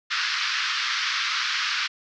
pink band-pass noise, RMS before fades -26 dBFS, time 0.1-1.88 s, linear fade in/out 20 ms, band 1200 to 5500 Hz, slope 48 dB/octave, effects none

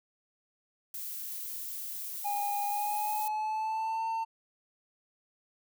violet noise, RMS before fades -39 dBFS, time 0.94-3.28 s, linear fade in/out 2 ms
triangle tone with pitch glide, 817 to 901.3 Hz, G#5 to A5, -29 to +41 cents, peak -28 dBFS, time 2.24-4.25 s, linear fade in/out 20 ms, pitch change +170 cents, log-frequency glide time 2.65-4.07 s
effects none

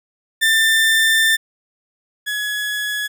30% pulse tone pair in turn, 1787 / 1686.7 Hz, A6 / G#6, +26 / +26 cents, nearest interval minor second, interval 100 cents, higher first, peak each -10 / -18 dBFS, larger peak first, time 0.41-1.37 / 2.26-3.08 s, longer first, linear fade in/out 20 ms, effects none

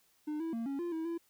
triangle tone with pitch steps, 301.9 / 327.3 / 229.7 / 276.4 / 346.3 / 322.6 / 336.3 Hz, D4 / E4 / A#3 / C#4 / F4 / E4 / E4, +48 / -12 / -25 / -5 / -15 / -37 / +35 cents, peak -32 dBFS, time 0.27-1.18 s, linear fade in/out 10 ms, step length 130 ms, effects white hiss -70 dBFS RMS until 1.29 s

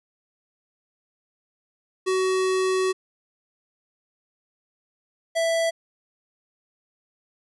square tone pair in turn, 375.3 / 660.9 Hz, F#4 / E5, +25 / +4 cents, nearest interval minor seventh, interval 979 cents, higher second, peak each -21 dBFS, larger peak neither, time 2.06-2.93 / 5.35-5.71 s, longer first, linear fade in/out 20 ms, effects resampled to 24000 Hz

